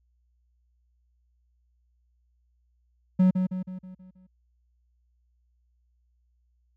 triangle tone with echo, 185 Hz, F#3, in tune, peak -14 dBFS, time 3.19-3.31 s, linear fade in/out 10 ms, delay 160 ms, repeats 6, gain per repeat -6 dB, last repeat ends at 4.27 s, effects added 60 Hz sine -65 dBFS peak until 6.76 s

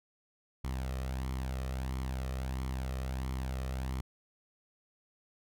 sawtooth tone with flanger, 65 Hz, C2, 11 cents flat, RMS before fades -36 dBFS, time 0.64-4.01 s, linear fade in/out 5 ms, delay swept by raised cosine 0.92 to 1.63 ms, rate 1.5 Hz, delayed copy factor +0.5, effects none

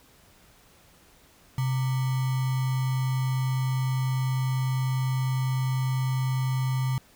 sine tone with sample-and-hold, 130 Hz, C3, 11 cents flat, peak -23 dBFS, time 1.58-6.98 s, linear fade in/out 2 ms, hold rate 1050 Hz, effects pink hiss -57 dBFS RMS until 7.15 s

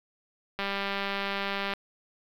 click train, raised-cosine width 0.3 ms, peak -15 dBFS, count 228, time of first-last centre 0.59-1.736 s, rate 198 Hz, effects low-pass 5000 Hz 12 dB/octave + 8-bit

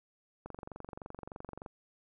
click train, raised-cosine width 1 ms, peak -29 dBFS, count 29, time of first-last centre 0.46-1.662 s, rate 23.3 Hz, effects none

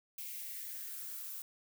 violet noise with high-pass filter sweep, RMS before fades -44 dBFS, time 0.18-1.42 s, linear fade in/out 2 ms, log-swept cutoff 2400 to 1100 Hz, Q 3.7, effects none

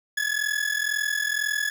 40% pulse ring-modulated tone, 1701 Hz, G#6, 41 cents sharp, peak -20 dBFS, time 0.17-1.7 s, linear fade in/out 2 ms, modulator 21 Hz, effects 8-bit

